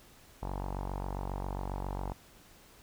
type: tone with low-pass filter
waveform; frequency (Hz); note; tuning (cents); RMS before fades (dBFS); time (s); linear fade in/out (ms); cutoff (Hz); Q
sawtooth; 47.39; F#1; +42; -37; 0.42-2.13; 10; 900; 4
effects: pink hiss -58 dBFS RMS until 2.82 s